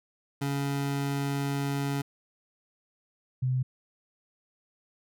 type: tone pair in turn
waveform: 25% pulse / sine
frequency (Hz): 140.1 / 128.31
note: C#3 / C3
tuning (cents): +19 / -33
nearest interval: major second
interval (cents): 152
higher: first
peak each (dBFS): -24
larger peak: neither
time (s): 0.41-2.02 / 3.42-3.63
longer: first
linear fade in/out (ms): 10
effects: none